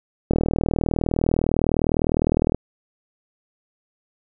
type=click train; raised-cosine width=2 ms; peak=-6 dBFS; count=90; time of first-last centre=0.31-2.546 s; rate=39.8 Hz; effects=none